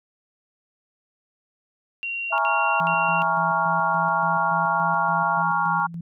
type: tone bursts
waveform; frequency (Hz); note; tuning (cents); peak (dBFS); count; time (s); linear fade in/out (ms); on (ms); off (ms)
sine; 2754; F7; -25; -26; 3; 2.03-3.22; 0; 350; 70
type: tone with pitch glide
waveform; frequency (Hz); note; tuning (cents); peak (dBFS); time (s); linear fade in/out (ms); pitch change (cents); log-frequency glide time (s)
sine; 659.3 to 677.1; E5 to E5; 0 to +46; -29; 2.3-5.43; 20; +46; 3.94-5.24
type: chord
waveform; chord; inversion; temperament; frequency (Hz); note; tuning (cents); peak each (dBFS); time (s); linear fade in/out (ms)
sine; Bb minor seventh; third; equal; 830.6 / 932.3 / 1108.7 / 1396.9; Ab5 / Bb5 / Db6 / F6; 0 / 0 / 0 / 0; -25; 2.32-5.87; 10
type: tone with tremolo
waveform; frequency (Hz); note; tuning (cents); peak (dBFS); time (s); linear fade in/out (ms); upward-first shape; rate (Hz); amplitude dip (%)
sine; 168.6; E3; +39; -29; 2.8-6.01; 5; square; 3.5; 50
effects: none

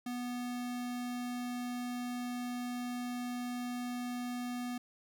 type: tone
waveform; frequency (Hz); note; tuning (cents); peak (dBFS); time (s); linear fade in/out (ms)
square; 245.4; B3; -11; -37; 0.06-4.78; 5
effects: none

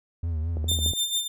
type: tone with vibrato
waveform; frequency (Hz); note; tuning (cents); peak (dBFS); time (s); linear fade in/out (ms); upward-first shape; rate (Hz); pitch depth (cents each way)
triangle; 81; E2; -30; -23; 0.23-0.92; 5; triangle; 4.6; 100
type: click train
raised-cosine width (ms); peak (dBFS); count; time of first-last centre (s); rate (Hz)
2; -22; 6; 0.57-0.935; 13.7
type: tone with tremolo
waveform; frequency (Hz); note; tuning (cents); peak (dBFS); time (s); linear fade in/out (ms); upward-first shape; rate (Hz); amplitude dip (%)
sawtooth; 3595; A7; +36; -19; 0.68-1.28; 10; sine; 6.7; 65
effects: none

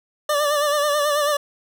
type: tone with vibrato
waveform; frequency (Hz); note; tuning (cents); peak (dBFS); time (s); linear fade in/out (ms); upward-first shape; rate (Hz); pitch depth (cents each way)
25% pulse; 587.3; D5; 0; -14; 0.29-1.37; 5; sine; 9.2; 50
effects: none

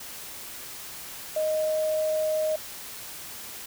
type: tone in noise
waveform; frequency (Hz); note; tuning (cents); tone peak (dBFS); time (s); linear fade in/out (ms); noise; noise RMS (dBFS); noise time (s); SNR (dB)
sine; 622.3; D#5; 0; -23; 1.36-2.56; 5; white; -40; 0-3.66; +14
effects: none

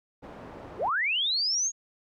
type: low-pass noise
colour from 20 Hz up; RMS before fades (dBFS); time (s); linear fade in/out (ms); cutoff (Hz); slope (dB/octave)
white; -44; 0.22-0.9; 20; 730; 12
type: linear sweep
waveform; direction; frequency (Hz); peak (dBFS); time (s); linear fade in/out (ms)
sine; up; 293.7 to 6720; -24; 0.78-1.72; 50
effects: none

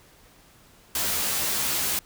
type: noise with comb filter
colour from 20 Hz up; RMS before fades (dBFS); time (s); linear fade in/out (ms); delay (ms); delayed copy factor
white; -26; 0.95-1.99; 2; 15; +0.9
effects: pink hiss -55 dBFS RMS until 2.05 s

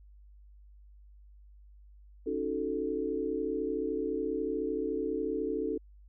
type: chord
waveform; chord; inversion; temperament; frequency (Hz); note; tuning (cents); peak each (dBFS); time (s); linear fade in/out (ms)
sine; D# half-diminished seventh; third; equal; 277.2 / 311.1 / 370 / 440; C#4 / D#4 / F#4 / A4; 0 / 0 / 0 / 0; -37 / -36 / -37 / -33; 2.26-5.78; 10
effects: added 50 Hz sine -52 dBFS peak until 6.08 s

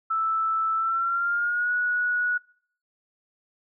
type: tone with pitch glide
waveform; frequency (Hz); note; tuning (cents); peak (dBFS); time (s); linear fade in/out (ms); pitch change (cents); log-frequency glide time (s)
sine; 1318.5 to 1463; E6 to F#6; 0 to -20; -22; 0.1-2.38; 10; +180; 0.75-1.72
effects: noise-tail reverb RT60 0.6 s tail -25 dB re dry

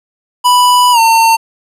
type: tone with pitch glide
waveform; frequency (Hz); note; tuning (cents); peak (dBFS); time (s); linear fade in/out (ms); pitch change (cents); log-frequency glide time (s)
square; 987.8 to 905.8; B5 to A#5; 0 to -50; -6; 0.44-1.37; 20; -150; 0.92-0.99
effects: resampled to 32000 Hz + 8-bit

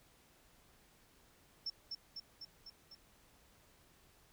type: tone with echo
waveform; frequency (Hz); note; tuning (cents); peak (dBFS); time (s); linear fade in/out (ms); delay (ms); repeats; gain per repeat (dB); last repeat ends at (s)
sine; 5400; E8; +41; -37; 1.66-1.7; 5; 250; 5; -3; 2.95
effects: pink hiss -67 dBFS RMS until 4.32 s

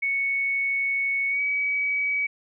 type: tone with pitch glide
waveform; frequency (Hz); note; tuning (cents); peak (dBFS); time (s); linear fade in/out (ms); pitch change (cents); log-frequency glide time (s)
sine; 2217 to 2273; C#7 to C#7; 0 to +43; -22; 0.02-2.27; 10; +43; 1.29-1.41
effects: none

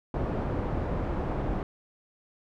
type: low-pass noise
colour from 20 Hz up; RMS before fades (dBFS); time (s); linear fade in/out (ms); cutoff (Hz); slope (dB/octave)
pink; -30; 0.14-1.63; 2; 850; 12
effects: none

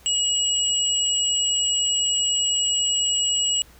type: tone pair together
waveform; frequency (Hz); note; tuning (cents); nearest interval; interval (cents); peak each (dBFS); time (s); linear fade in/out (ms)
sine; 2906 / 7758; F#7 / B8; -32 / -32; octave + perfect fourth; 1700; -22; 0.06-3.62; 0
effects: added 60 Hz sine -51 dBFS peak until 3.79 s + pink hiss -52 dBFS RMS until 3.79 s

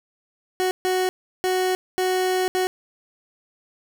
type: tone bursts at uneven times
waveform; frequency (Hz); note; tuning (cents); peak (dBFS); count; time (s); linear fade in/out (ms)
30% pulse; 370; F#4; 0; -17; 5; 0.6-0.71 / 0.85-1.09 / 1.44-1.75 / 1.98-2.48 / 2.55-2.67; 0
effects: none

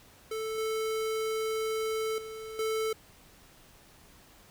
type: tone with level steps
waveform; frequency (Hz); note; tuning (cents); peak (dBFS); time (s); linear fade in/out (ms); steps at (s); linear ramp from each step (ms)
square; 440; A4; 0; -33 / -30 / -40 / -29; 0.31-2.93; 5; 0.58 / 2.18 / 2.59; 2
effects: pink hiss -57 dBFS RMS until 4.5 s

